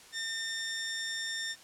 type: tone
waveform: 15% pulse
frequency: 1810 Hz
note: A6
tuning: 48 cents sharp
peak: -27 dBFS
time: 0.12-1.56 s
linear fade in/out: 50 ms
effects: white hiss -54 dBFS RMS until 1.63 s + low-pass 9000 Hz 12 dB/octave